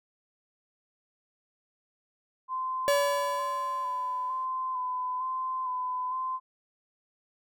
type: tone with vibrato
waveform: sine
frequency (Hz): 1021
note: C6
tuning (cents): -43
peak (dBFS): -29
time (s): 2.48-6.4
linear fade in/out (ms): 50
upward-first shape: square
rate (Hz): 1.1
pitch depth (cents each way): 22
type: tone with exponential decay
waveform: 45% pulse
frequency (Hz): 570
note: C#5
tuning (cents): +48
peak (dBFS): -21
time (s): 2.88-4.45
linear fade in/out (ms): 0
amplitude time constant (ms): 340
effects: none